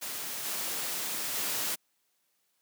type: noise with level steps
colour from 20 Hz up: white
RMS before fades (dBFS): -37 / -34 / -32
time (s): 0.01-1.76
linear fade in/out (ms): 20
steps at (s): 0.44 / 1.33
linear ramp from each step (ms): 20
effects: white hiss -75 dBFS RMS until 2.61 s + high-pass 150 Hz 12 dB/octave